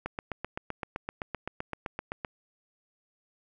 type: click train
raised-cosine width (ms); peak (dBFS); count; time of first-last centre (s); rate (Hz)
0.5; -18; 18; 0.06-2.248; 7.77
effects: none